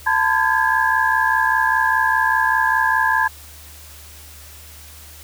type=tone cluster; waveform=sine; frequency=889 / 1013 / 1623 / 1688 Hz; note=A5 / B5 / G#6 / G#6; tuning=+18 / +44 / -40 / +28 cents; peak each=-20 dBFS; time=0.06-3.28 s; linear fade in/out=10 ms; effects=added 75 Hz sine -42 dBFS peak until 5.23 s + white hiss -42 dBFS RMS until 5.23 s